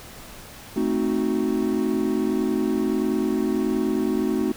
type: chord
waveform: triangle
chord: A diminished seventh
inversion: none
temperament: equal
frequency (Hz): 220 / 261.6 / 311.1 / 370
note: A3 / C4 / Eb4 / Gb4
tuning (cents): 0 / 0 / 0 / 0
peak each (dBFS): -24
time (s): 0.76-4.52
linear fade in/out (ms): 5
effects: pink hiss -42 dBFS RMS until 4.56 s